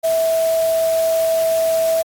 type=tone in noise; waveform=sine; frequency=653 Hz; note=E5; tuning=17 cents flat; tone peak=-14 dBFS; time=0.03-2.03 s; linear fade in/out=20 ms; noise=white; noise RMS=-30 dBFS; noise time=0.03-2.03 s; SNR=+13 dB; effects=AAC 64 kbps